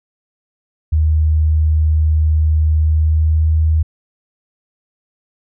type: tone with pitch glide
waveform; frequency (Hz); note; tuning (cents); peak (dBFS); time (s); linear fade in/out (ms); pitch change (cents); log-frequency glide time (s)
sine; 77.78 to 78.87; D#2 to D#2; 0 to +24; -10; 0.92-3.83; 10; +24; 2.81-3.5
effects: none